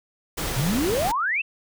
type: noise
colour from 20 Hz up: pink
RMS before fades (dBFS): -28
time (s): 0.37-1.12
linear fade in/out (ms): 10
type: exponential sweep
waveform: sine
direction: up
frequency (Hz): 116.7 to 2770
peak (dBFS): -21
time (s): 0.56-1.42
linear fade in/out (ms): 10
effects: none